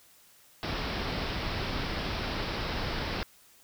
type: low-pass noise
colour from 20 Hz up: pink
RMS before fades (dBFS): -33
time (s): 0.63-3.23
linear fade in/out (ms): 0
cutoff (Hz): 5400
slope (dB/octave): 96
effects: white hiss -59 dBFS RMS until 3.63 s